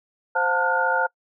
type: tone cluster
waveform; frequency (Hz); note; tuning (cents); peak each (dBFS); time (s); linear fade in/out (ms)
sine; 522 / 714 / 894 / 1422 / 1476; C5 / F5 / A5 / F6 / F#6; -4 / +38 / +27 / +31 / -5; -26 / -28 / -23 / -23 / -28; 0.35-1.07; 10
effects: noise-tail reverb RT60 0.1 s tail -26 dB re dry